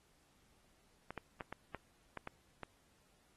clicks, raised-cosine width 0.5 ms, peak -28 dBFS, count 8, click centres 1.106 / 1.177 / 1.408 / 1.526 / 1.747 / 2.173 / 2.274 / 2.633 s, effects pink hiss -72 dBFS RMS until 3.36 s + AAC 32 kbps

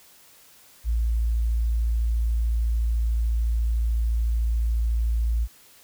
sine tone, 56.9 Hz, A#1, 41 cents flat, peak -20 dBFS, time 0.84-5.48 s, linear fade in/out 50 ms, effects white hiss -53 dBFS RMS until 5.83 s

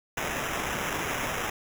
white noise with sample-and-hold, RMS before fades -31 dBFS, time 0.17-1.5 s, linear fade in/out 5 ms, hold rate 4410 Hz, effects none

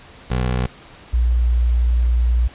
20% pulse / sine tone pair in turn, 62.3 / 59.61 Hz, B1 / A#1, +16 / +39 cents, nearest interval minor second, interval 77 cents, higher first, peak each -13 dBFS, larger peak neither, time 0.3-0.67 / 1.13-2.48 s, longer second, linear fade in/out 10 ms, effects pink hiss -43 dBFS RMS until 2.54 s + resampled to 8000 Hz

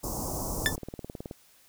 pink band-stop noise, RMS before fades -33 dBFS, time 0.03-0.76 s, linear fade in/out 10 ms, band 1100 to 5400 Hz, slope 48 dB/octave
click train, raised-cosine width 2 ms, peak -24 dBFS, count 14, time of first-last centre 0.62-1.311 s, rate 18.8 Hz
sawtooth tone with exponential decay, 1760 Hz, A6, in tune, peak -15 dBFS, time 0.66-0.74 s, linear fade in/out 0 ms, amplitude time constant 16 ms
effects white hiss -60 dBFS RMS until 1.68 s

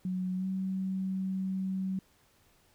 sine tone with pitch glide, 184.3 to 189.59 Hz, F#3 to F#3, -7 to +42 cents, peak -30 dBFS, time 0.05-1.99 s, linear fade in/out 2 ms, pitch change +49 cents, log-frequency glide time 0.36-0.46 s, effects pink hiss -66 dBFS RMS until 2.74 s

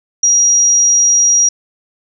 sine tone, 5730 Hz, F8, 44 cents sharp, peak -7 dBFS, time 0.23-1.49 s, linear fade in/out 5 ms, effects none

